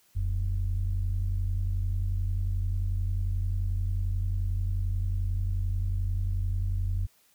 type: tone pair together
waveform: sine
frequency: 41.2 / 92.5 Hz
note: E1 / F#2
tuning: 0 / 0 cents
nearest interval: octave + major second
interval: 1400 cents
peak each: -27 dBFS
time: 0.15-7.07 s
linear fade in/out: 20 ms
effects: tanh soft clip ceiling -20 dBFS + white hiss -64 dBFS RMS until 7.34 s